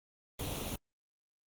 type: noise with comb filter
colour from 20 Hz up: pink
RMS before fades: -38 dBFS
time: 0.39-0.76 s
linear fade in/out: 5 ms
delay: 0.3 ms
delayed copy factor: +0.55
effects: Opus 24 kbps

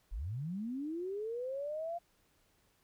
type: linear sweep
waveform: sine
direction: up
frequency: 34.65 to 698.5 Hz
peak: -36 dBFS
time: 0.11-1.99 s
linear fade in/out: 20 ms
effects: pink hiss -72 dBFS RMS until 2.83 s

